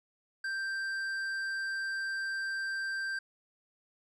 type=tone with tanh clipping; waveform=sine; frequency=1572 Hz; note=G6; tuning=4 cents sharp; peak=-34 dBFS; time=0.44-3.19 s; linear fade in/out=5 ms; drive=9 dB; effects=none